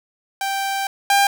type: tone pair in turn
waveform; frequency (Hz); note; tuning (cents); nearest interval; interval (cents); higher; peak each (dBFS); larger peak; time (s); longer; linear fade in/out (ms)
sawtooth; 784 / 798.2; G5 / G5; 0 / +31; unison; 31; second; -17 / -9; second; 0.41-0.87 / 1.1-1.27; first; 2
effects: none